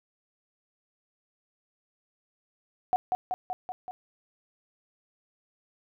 sine tone with echo, 737 Hz, F#5, 7 cents flat, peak -20 dBFS, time 2.93-2.96 s, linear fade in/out 0 ms, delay 190 ms, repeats 5, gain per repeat -3 dB, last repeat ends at 3.91 s, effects none

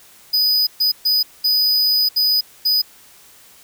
square tone bursts at uneven times, 4978 Hz, D#8, in tune, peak -14 dBFS, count 6, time 0.33-0.67 / 0.8-0.92 / 1.05-1.23 / 1.44-2.09 / 2.16-2.41 / 2.65-2.82 s, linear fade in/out 10 ms, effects white hiss -47 dBFS RMS until 3.63 s

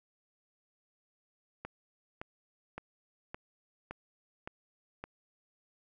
click train, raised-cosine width 0.5 ms, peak -25 dBFS, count 7, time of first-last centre 1.65-5.04 s, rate 1.77 Hz, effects none

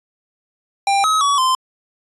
square tone with pitch steps, 794 / 1276 / 1132 / 1037 Hz, G5 / D#6 / C#6 / C6, +22 / +43 / +36 / -16 cents, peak -14 dBFS, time 0.87-1.55 s, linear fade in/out 2 ms, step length 170 ms, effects resampled to 24000 Hz

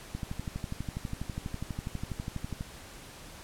click train, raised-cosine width 5 ms, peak -22 dBFS, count 31, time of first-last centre 0.15-2.609 s, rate 12.2 Hz, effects pink hiss -48 dBFS RMS until 3.43 s + low-pass 12000 Hz 12 dB/octave

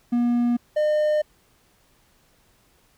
triangle tone pair in turn, 240 / 606 Hz, B3 / D#5, -49 / -46 cents, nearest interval octave + major third, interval 1603 cents, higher second, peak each -16 dBFS, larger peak neither, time 0.12-0.57 / 0.76-1.22 s, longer second, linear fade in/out 10 ms, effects pink hiss -61 dBFS RMS until 2.97 s

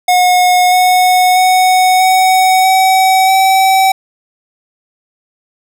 square tone with pitch steps, 725 / 733 / 741.1 / 749.3 / 757.5 / 765.9 Hz, F#5 / F#5 / F#5 / F#5 / F#5 / G5, -35 / -16 / +3 / +22 / +40 / -40 cents, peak -7 dBFS, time 0.08-3.92 s, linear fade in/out 5 ms, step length 640 ms, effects none

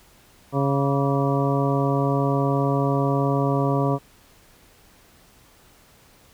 harmonic tone with a mistuned harmonic, 138.59 Hz, C#3, in tune, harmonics 1 / 2 / 3 / 4 / 5 / 7 / 8, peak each -22 / -25 / -27 / -28 / -29 / -30 / -31 dBFS, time 0.52-3.99 s, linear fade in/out 50 ms, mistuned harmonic 8, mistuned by +71 cents, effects pink hiss -54 dBFS RMS until 6.33 s

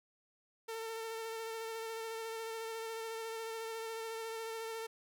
sawtooth tone with vibrato, 450 Hz, A4, 39 cents sharp, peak -36 dBFS, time 0.68-4.87 s, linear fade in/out 10 ms, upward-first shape sine, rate 14 Hz, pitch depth 20 cents each way, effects none

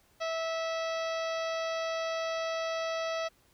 harmonic tone, 653 Hz, E5, 17 cents flat, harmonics 1 / 2 / 3 / 4 / 5 / 6 / 7 / 8 / 9, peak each -32 / -38 / -42 / -44 / -46 / -48 / -49 / -50 / -51 dBFS, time 0.2-3.29 s, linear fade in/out 20 ms, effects pink hiss -66 dBFS RMS until 3.53 s

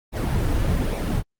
brown noise with flanger, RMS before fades -22 dBFS, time 0.12-1.23 s, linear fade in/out 50 ms, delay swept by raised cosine 0.64 to 5.24 ms, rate 1.2 Hz, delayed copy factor -0.55, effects Opus 32 kbps

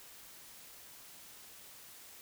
silence, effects white hiss -54 dBFS RMS until 2.21 s

